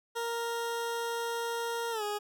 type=tone with pitch glide; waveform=20% pulse; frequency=466.2 to 415.3 Hz; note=A#4 to G#4; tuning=0 to 0 cents; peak=-27 dBFS; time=0.15-2.19 s; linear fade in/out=20 ms; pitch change=-200 cents; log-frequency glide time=1.91-2.03 s; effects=none